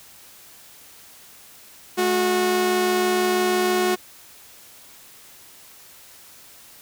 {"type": "tone pair together", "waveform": "sawtooth", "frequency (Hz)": [215.5, 364.9], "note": ["A3", "F#4"], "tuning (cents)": [-36, -24], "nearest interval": "major sixth", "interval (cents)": 912, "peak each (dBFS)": [-23, -15], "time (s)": [1.97, 3.96], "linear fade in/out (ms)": 20, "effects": ["white hiss -47 dBFS RMS until 6.81 s"]}